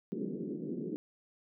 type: band-pass noise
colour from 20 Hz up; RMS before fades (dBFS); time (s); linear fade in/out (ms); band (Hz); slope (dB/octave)
pink; -38; 0.12-0.96; 0; 170 to 420; 48
effects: none